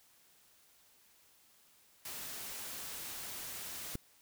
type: noise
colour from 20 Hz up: white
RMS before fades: -44 dBFS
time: 2.05-3.96 s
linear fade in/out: 5 ms
type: click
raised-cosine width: 3 ms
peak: -26 dBFS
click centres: 3.954 s
effects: white hiss -66 dBFS RMS until 4.21 s